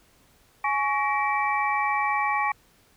sine tone cluster, 836 / 1120 / 1892 / 2317 Hz, G#5 / C#6 / A#6 / D7, +11 / +18 / +25 / -24 cents, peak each -26 / -26 / -31 / -29 dBFS, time 0.64-2.52 s, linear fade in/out 5 ms, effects pink hiss -60 dBFS RMS until 2.96 s

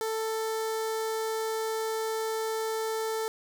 sawtooth tone with notch filter, 442.5 Hz, A4, 10 cents sharp, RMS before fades -31 dBFS, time 0.01-3.28 s, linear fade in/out 0 ms, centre 2600 Hz, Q 1.7, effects none

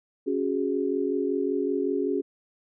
sine chord, C# suspended fourth, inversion none, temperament equal, 277.2 / 370 / 415.3 Hz, C#4 / F#4 / G#4, 0 / 0 / 0 cents, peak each -28 dBFS, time 0.26-2.22 s, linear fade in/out 20 ms, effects none

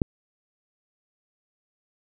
click, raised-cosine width 3 ms, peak -8 dBFS, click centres 0.018 s, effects none

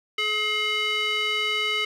square tone with band-pass filter, 425.3 Hz, G#4, 41 cents sharp, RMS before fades -25 dBFS, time 0.18-1.85 s, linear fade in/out 5 ms, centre 2600 Hz, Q 4.2, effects none

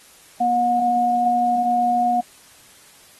sine tone pair together, 240.3 / 722.4 Hz, B3 / F#5, -47 / -42 cents, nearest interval octave + perfect fifth, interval 1905 cents, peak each -25 / -16 dBFS, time 0.4-2.21 s, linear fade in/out 10 ms, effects white hiss -49 dBFS RMS until 3.19 s + AAC 32 kbps

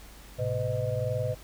sine tone cluster, 108.5 / 130.2 / 507 / 621 Hz, A2 / C3 / B4 / D#5, -24 / -8 / +45 / -3 cents, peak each -31 / -33 / -32 / -33 dBFS, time 0.38-1.35 s, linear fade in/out 20 ms, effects added 50 Hz sine -48 dBFS peak until 1.43 s + pink hiss -51 dBFS RMS until 1.43 s

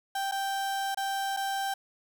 35% pulse tone with dropouts, 784 Hz, G5, in tune, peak -27 dBFS, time 0.15-1.74 s, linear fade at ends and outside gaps 5 ms, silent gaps 0.314-0.32 / 0.947-0.972 / 1.366-1.37 s, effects 9-bit

